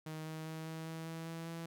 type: tone with pitch steps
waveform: sawtooth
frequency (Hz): 156.9 / 158.17 / 159.46 / 160.75 / 162.06 / 163.37 / 164.7 / 166.04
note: D#3 / D#3 / D#3 / E3 / E3 / E3 / E3 / E3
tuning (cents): +15 / +29 / +43 / -43 / -29 / -15 / -1 / +13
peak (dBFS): -38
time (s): 0.06-1.66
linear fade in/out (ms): 5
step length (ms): 200
effects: none